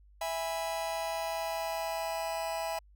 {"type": "chord", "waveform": "45% pulse", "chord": "E major", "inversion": "none", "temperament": "just", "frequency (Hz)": [659.3, 824.1, 988.9], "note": ["E5", "G#5", "B5"], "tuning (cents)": [0, -14, 2], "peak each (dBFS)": [-35, -37, -40], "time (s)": [0.21, 2.79], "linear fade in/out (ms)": 5, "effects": ["added 50 Hz sine -56 dBFS peak until 2.95 s"]}